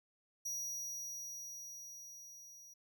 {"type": "tone with level ramp", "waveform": "45% pulse", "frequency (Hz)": 5780, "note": "F#8", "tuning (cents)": -41, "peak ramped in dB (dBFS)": [-38, -55], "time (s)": [0.45, 2.74], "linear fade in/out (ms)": 10, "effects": []}